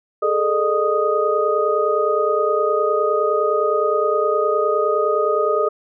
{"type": "tone cluster", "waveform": "sine", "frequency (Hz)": [415.4, 445.1, 607, 1244], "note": ["G#4", "A4", "D#5", "D#6"], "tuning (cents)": [0, 20, -43, -1], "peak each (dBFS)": -21, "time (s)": [0.22, 5.69], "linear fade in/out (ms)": 10, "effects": []}